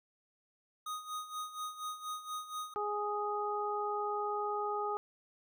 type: tone with tremolo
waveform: square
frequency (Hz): 1244.5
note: D#6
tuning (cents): 0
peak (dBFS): -37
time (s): 0.86-2.74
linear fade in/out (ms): 5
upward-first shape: sine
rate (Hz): 4.2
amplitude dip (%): 75
type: harmonic tone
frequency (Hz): 415.3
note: G#4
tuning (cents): 0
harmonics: 1 / 2 / 3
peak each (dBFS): -37 / -37 / -37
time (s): 2.76-4.97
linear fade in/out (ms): 0
effects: none